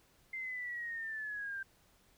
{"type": "linear sweep", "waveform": "sine", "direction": "down", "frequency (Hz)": [2093, 1568], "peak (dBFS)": -38, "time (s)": [0.33, 1.63], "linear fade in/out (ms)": 5, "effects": ["pink hiss -68 dBFS RMS until 2.17 s"]}